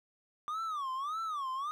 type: tone with vibrato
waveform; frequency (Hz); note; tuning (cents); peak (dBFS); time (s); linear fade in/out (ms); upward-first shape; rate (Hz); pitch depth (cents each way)
triangle; 1176; D6; +2; -32; 0.48-1.71; 0; sine; 1.7; 220
effects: none